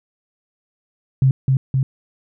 sine tone with echo, 132.8 Hz, C3, 26 cents sharp, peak -10 dBFS, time 1.22-1.31 s, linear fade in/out 2 ms, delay 260 ms, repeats 2, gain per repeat -2 dB, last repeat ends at 1.83 s, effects none

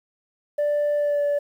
sine tone with pitch glide, 587.3 to 578.2 Hz, D5 to D5, 0 to -27 cents, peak -17 dBFS, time 0.58-1.39 s, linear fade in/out 10 ms, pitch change -27 cents, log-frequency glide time 0.96-1.23 s, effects tanh soft clip ceiling -18 dBFS + 9-bit

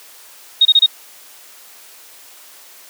sine tone bursts, 3729 Hz, A#7, in tune, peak -6 dBFS, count 4, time 0.61-0.862 s, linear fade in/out 5 ms, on 42 ms, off 28 ms, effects white hiss -42 dBFS RMS until 2.89 s + high-pass 400 Hz 12 dB/octave

